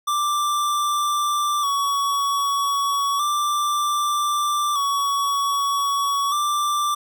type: tone with vibrato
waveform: square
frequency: 1151 Hz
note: D6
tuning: 35 cents flat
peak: -20 dBFS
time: 0.07-6.95 s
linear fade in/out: 10 ms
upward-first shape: square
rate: 0.32 Hz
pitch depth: 41 cents each way
effects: none